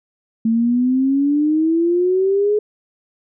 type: exponential sweep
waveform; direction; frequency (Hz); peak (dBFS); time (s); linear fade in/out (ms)
sine; up; 222.6 to 425.2; -13; 0.45-2.59; 5
effects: none